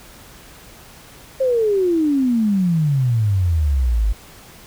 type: exponential sweep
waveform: sine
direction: down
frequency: 540 to 49.1 Hz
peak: -14 dBFS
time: 1.4-4.13 s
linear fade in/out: 10 ms
effects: pink hiss -43 dBFS RMS until 4.66 s